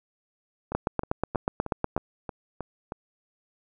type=two click trains; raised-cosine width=1 ms; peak=-10 / -19 dBFS; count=11 / 8; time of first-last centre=0.75-1.965 / 0.72-2.921 s; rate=8.23 / 3.18 Hz; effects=none